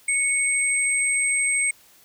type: tone pair together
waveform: sine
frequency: 2217 / 8348 Hz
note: C#7 / C9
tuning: 0 / -5 cents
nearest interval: octave + major seventh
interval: 2295 cents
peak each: -22 dBFS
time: 0.08-1.71 s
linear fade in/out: 5 ms
effects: white hiss -54 dBFS RMS until 2.04 s